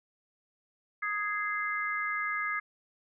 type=chord; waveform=sine; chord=Ab major; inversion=second; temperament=just; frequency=1245.9 / 1661.2 / 2077 Hz; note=Eb6 / Ab6 / C7; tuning=+2 / 0 / -13 cents; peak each=-34 dBFS; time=1.02-2.6 s; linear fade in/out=10 ms; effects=none